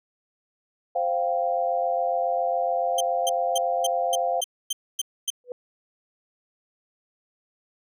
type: chord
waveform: sine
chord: C suspended fourth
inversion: none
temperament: just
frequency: 523.3 / 697.7 / 784.9 Hz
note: C5 / F5 / G5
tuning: 0 / -2 / +2 cents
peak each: -27 / -24 / -29 dBFS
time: 0.95-4.41 s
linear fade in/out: 10 ms
type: tone bursts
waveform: 20% pulse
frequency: 3136 Hz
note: G7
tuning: in tune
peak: -18 dBFS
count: 9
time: 2.98-5.303 s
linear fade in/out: 5 ms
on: 27 ms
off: 260 ms
type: tone with exponential growth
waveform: sine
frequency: 493.9 Hz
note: B4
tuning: in tune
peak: -26 dBFS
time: 5.44-5.52 s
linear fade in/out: 1 ms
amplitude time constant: 17 ms
effects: none